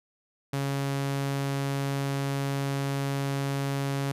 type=tone; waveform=sawtooth; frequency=138.59 Hz; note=C#3; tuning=in tune; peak=-23 dBFS; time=0.53-4.12 s; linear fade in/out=5 ms; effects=resampled to 32000 Hz